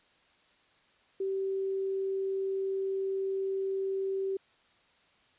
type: tone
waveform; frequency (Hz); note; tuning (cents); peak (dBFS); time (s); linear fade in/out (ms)
sine; 386.5; G4; -24; -29; 1.2-4.37; 5
effects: white hiss -65 dBFS RMS until 5.38 s + resampled to 8000 Hz